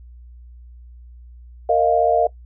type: chord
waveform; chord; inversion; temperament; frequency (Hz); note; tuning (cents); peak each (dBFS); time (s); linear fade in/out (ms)
sine; Bb suspended fourth; none; equal with one note detuned; 462.7 / 622.3 / 698.5; Bb4 / Eb5 / F5; -13 / 0 / 0; -19 / -18 / -17; 1.69-2.27; 5
effects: noise-tail reverb RT60 0.1 s tail -19 dB re dry + added 60 Hz sine -39 dBFS peak until 2.45 s